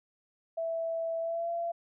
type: tone with pitch glide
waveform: sine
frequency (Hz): 659.3 to 680.2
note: E5 to F5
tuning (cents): 0 to -46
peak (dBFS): -30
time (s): 0.57-1.72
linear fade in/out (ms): 10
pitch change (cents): +54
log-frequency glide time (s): 1.2-1.5
effects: none